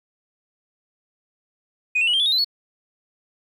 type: tone with pitch steps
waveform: sine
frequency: 2489 / 2699 / 2926 / 3172 / 3440 / 3729 / 4043 / 4384 Hz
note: D#7 / E7 / F#7 / G7 / A7 / A#7 / B7 / C#8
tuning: 0 / +40 / -20 / +20 / -40 / 0 / +40 / -20 cents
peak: -15 dBFS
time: 1.95-2.446 s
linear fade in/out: 10 ms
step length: 62 ms
effects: tanh soft clip ceiling -14 dBFS + 9-bit